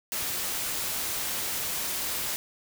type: noise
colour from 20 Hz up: white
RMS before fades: -31 dBFS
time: 0.12-2.36 s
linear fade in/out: 0 ms
effects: none